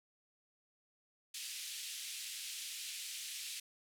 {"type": "band-pass noise", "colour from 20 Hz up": "pink", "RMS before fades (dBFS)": -45, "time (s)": [1.34, 3.6], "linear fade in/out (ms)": 5, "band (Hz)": [2600, 12000], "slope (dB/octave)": 24, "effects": []}